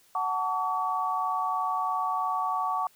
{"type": "tone cluster", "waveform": "sine", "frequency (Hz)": [743, 886, 1137], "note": ["F#5", "A5", "C#6"], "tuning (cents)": [7, 12, 44], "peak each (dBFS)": [-31, -32, -28], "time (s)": [0.15, 2.87], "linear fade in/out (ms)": 2, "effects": ["white hiss -61 dBFS RMS until 2.95 s"]}